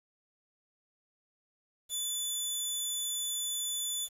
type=tone; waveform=15% pulse; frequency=3487 Hz; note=A7; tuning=16 cents flat; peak=-25 dBFS; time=1.89-4.09 s; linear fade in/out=50 ms; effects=resampled to 32000 Hz + 9-bit